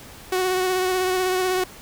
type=tone with vibrato; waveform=sawtooth; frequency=370 Hz; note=F#4; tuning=in tune; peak=-16 dBFS; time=0.32-1.64 s; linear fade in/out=5 ms; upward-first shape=triangle; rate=16 Hz; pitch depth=28 cents each way; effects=pink hiss -43 dBFS RMS until 1.81 s